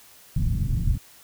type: low-pass noise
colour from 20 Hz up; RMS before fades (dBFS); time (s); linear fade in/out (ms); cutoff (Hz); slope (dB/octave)
pink; -23; 0.36-0.98; 5; 170; 24
effects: white hiss -51 dBFS RMS until 1.23 s